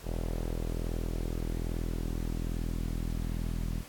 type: tone with low-pass filter sweep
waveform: sawtooth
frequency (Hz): 41.2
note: E1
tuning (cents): 0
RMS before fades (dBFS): -33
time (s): 0.03-3.84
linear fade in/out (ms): 50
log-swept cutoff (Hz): 550 to 210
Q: 1.6
effects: pink hiss -50 dBFS RMS until 3.88 s + AAC 64 kbps